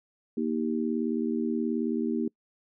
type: harmonic tone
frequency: 78.7 Hz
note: D#2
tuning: 20 cents sharp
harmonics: 3 / 4 / 5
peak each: -28 / -31 / -33 dBFS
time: 0.37-2.28 s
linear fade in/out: 5 ms
effects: noise-tail reverb RT60 0.1 s tail -26 dB re dry